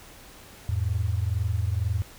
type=tone pair together; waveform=sine; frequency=84.93 / 107 Hz; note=F2 / A2; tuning=-48 / -48 cents; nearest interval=major third; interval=400 cents; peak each=-26 dBFS; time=0.69-2.02 s; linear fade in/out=0 ms; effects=pink hiss -48 dBFS RMS until 2.18 s